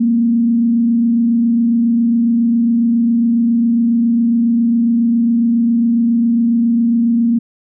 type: tone with frequency modulation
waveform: sine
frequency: 233.1 Hz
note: A#3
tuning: in tune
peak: -10 dBFS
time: 0-7.39 s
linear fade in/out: 10 ms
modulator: 27.3 Hz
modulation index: 0.33
effects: none